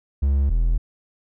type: tone pair in turn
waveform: triangle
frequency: 69.3 / 41.21 Hz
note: C#2 / E1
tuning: 0 / 0 cents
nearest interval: major sixth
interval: 900 cents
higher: first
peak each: -14 dBFS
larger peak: neither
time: 0.22-0.5 / 0.5-0.78 s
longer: neither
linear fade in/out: 10 ms
effects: none